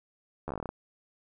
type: slowing click train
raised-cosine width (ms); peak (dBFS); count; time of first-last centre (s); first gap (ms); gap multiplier
1; -21; 11; 0.48-0.691; 12; 1.12
effects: none